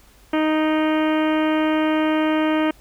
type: harmonic tone with a mistuned harmonic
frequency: 311.1 Hz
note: D#4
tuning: in tune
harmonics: 1 / 2 / 3 / 4 / 5 / 6 / 7 / 8 / 9 / 10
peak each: -18 / -24 / -28 / -30 / -32 / -34 / -35 / -36 / -37 / -38 dBFS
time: 0.33-2.71 s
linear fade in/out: 5 ms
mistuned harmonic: 8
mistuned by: -33 cents
effects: added 50 Hz sine -53 dBFS peak until 2.8 s + pink hiss -53 dBFS RMS until 2.8 s